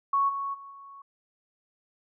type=tone with level steps; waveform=sine; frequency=1108.7 Hz; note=C#6; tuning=in tune; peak=-21 / -29 / -42 / -44 dBFS; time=0.13-1.02 s; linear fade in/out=5 ms; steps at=0.28 / 0.53 / 0.7 s; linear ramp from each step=20 ms; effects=none